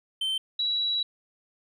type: tone pair in turn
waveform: triangle / sine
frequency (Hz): 3100 / 3906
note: G7 / B7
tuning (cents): -20 / -20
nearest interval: major third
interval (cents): 400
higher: second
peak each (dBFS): -24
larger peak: neither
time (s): 0.21-0.38 / 0.59-1.03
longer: second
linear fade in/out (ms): 5
effects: none